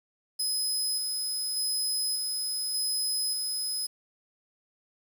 25% pulse tone with tremolo, 5060 Hz, D#8, 28 cents sharp, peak -22 dBFS, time 0.39-3.87 s, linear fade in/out 10 ms, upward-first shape square, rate 0.85 Hz, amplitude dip 25%, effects 9-bit

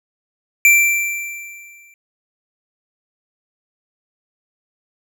square tone with exponential decay, 2349 Hz, D7, in tune, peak -7 dBFS, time 0.65-1.94 s, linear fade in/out 1 ms, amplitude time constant 280 ms, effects none

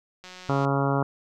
click train, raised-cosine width 0.2 ms, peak -26 dBFS, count 76, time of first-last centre 0.24-0.65 s, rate 183 Hz
harmonic tone, 138.59 Hz, C#3, in tune, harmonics 1 / 2 / 3 / 4 / 5 / 6 / 7 / 8 / 9 / 10, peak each -25 / -28 / -30 / -31 / -32 / -33 / -33 / -34 / -35 / -35 dBFS, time 0.49-1.03 s, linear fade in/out 2 ms
effects none

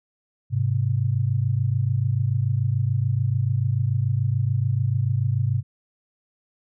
sine tone pair together, 103.5 / 130.4 Hz, G#2 / C3, -5 / -5 cents, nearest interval major third, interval 400 cents, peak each -22 dBFS, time 0.5-5.63 s, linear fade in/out 50 ms, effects none

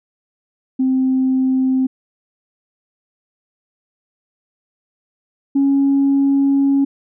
sine tone pair in turn, 261 / 276.5 Hz, C4 / C#4, -4 / -4 cents, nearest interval minor second, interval 100 cents, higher second, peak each -12 / -10 dBFS, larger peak second, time 0.79-1.87 / 5.55-6.85 s, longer second, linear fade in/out 10 ms, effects tanh soft clip ceiling -8 dBFS

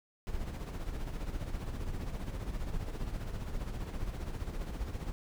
brown noise with tremolo, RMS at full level -35 dBFS, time 0.27-5.12 s, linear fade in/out 0 ms, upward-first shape sine, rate 15 Hz, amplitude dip 55%, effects none

